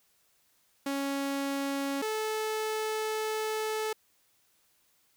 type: tone pair in turn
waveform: sawtooth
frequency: 277.2 / 434.5 Hz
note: C#4 / A4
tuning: 0 / -22 cents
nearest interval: minor sixth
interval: 778 cents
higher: second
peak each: -26 dBFS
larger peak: neither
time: 0.86-2.02 / 2.02-3.93 s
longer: second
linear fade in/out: 5 ms
effects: white hiss -69 dBFS RMS until 5.16 s